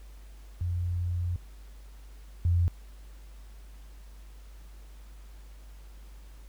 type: tone pair in turn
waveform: sine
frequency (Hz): 88 / 86.74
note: F2 / F2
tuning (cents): +14 / -11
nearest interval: unison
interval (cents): 25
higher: first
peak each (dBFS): -27 / -21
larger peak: second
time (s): 0.61-1.36 / 2.45-2.68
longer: first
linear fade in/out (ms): 0
effects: added 50 Hz sine -45 dBFS peak until 6.48 s + pink hiss -60 dBFS RMS until 6.48 s